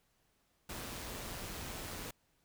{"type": "noise with amplitude modulation", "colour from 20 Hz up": "pink", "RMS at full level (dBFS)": -42, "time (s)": [0.69, 2.11], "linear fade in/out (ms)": 5, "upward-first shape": "sine", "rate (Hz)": 179, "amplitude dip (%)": 40, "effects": ["pink hiss -75 dBFS RMS until 2.44 s"]}